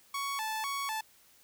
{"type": "tone with vibrato", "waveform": "sawtooth", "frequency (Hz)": 987.8, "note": "B5", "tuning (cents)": 0, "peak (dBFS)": -29, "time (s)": [0.14, 1.01], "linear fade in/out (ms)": 5, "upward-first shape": "square", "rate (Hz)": 2, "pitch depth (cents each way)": 210, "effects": ["white hiss -62 dBFS RMS until 1.43 s"]}